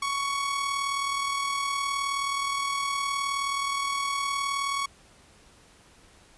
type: tone with amplitude modulation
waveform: sawtooth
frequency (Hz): 1115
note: C#6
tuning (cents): +10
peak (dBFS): -21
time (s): 0.02-4.86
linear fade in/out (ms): 5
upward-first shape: sine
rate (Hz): 39.2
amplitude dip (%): 40
effects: pink hiss -56 dBFS RMS until 6.37 s + resampled to 24000 Hz